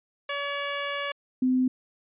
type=tone pair in turn; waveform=10% pulse / sine; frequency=568 / 255.8 Hz; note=C#5 / C4; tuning=+42 / -39 cents; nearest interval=octave + major second; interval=1381 cents; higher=first; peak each=-20 dBFS; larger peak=neither; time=0.29-1.12 / 1.42-1.68 s; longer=first; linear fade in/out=5 ms; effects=resampled to 8000 Hz